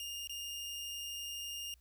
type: tone with dropouts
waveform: sawtooth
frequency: 2824 Hz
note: F7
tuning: 19 cents sharp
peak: -37 dBFS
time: 0-1.74 s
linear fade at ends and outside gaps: 1 ms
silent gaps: 0.273-0.295 s
effects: added 60 Hz sine -62 dBFS peak until 1.8 s + white hiss -75 dBFS RMS until 1.8 s